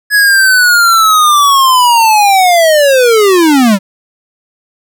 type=linear sweep; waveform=square; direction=down; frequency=1691 to 185 Hz; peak=-5 dBFS; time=0.1-3.79 s; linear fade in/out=50 ms; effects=none